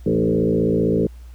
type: tone with frequency modulation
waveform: sine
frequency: 307.9 Hz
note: D#4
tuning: 18 cents flat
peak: -15 dBFS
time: 0.06-1.07 s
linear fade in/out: 5 ms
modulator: 55.5 Hz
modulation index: 3.2
effects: added 60 Hz sine -36 dBFS peak until 1.34 s + pink hiss -56 dBFS RMS until 1.34 s